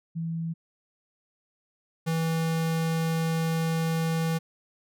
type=tone pair in turn; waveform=sine / square; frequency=164.81 / 163.11 Hz; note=E3 / E3; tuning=0 / -18 cents; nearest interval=unison; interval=18 cents; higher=first; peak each=-28 / -25 dBFS; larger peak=second; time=0.15-0.54 / 2.06-4.39 s; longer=second; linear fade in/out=20 ms; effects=none